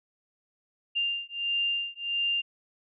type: beating tone pair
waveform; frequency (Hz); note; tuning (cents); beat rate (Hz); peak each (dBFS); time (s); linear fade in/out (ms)
sine; 2794 / 2795.5; F7 / F7; 0 / +1; 1.5; -30; 0.95-2.42; 20
effects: none